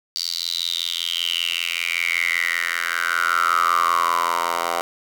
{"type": "tone with high-pass filter sweep", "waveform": "10% pulse", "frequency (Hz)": 85.2, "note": "F2", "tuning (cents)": -42, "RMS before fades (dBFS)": -22, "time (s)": [0.16, 4.81], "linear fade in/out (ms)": 0, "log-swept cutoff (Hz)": [4600, 800], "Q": 8.1, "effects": []}